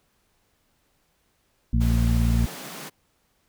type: harmonic tone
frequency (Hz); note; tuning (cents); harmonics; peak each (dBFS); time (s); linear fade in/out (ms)
57.5; A#1; -23; 1 / 2 / 3 / 4; -20 / -23 / -30 / -26; 1.73-2.46; 5
type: high-pass noise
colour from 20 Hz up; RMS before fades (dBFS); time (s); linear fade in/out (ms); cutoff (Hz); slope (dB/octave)
pink; -38; 1.8-2.9; 20; 140; 96
effects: pink hiss -68 dBFS RMS until 3.48 s